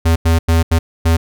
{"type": "tone bursts at uneven times", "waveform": "square", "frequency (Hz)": 82.41, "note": "E2", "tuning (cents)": 0, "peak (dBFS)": -10, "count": 5, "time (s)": [[0.05, 0.16], [0.25, 0.39], [0.48, 0.63], [0.71, 0.79], [1.05, 1.17]], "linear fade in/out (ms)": 10, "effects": []}